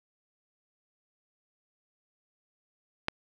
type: click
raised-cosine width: 0.3 ms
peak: -11 dBFS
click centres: 3.084 s
effects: none